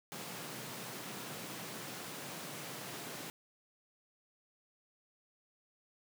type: high-pass noise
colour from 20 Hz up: pink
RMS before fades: -45 dBFS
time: 0.12-3.3 s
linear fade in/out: 0 ms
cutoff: 120 Hz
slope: 48 dB/octave
effects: none